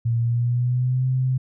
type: tone with pitch glide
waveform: sine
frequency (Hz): 116.54 to 129.31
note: A#2 to C3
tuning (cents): 0 to -20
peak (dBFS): -18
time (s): 0.05-1.38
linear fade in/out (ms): 10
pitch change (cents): +180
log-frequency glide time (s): 0.19-1.05
effects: none